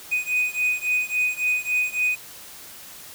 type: beating tone pair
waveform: triangle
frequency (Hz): 2489 / 2492.6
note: D#7 / D#7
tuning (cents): 0 / +2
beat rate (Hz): 3.6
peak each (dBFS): -22 / -23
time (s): 0.11-2.16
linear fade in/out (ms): 20
effects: white hiss -42 dBFS RMS until 3.14 s